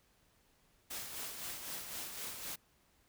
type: noise with tremolo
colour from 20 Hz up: white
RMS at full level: -42 dBFS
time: 0.9-2.56 s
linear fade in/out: 10 ms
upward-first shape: sine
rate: 3.9 Hz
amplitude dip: 45%
effects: pink hiss -71 dBFS RMS until 3.08 s